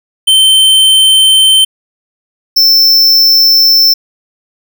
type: tone pair in turn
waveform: square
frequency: 3100 / 5332 Hz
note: G7 / E8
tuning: -20 / +19 cents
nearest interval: major sixth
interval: 939 cents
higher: second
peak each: -4 dBFS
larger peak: neither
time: 0.27-1.65 / 2.56-3.94 s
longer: neither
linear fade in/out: 10 ms
effects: none